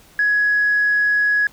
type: tone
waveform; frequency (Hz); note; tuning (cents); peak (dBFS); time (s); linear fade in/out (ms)
sine; 1675; G#6; +14; -13; 0.19-1.47; 2
effects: tanh soft clip ceiling -9 dBFS + pink hiss -49 dBFS RMS until 1.52 s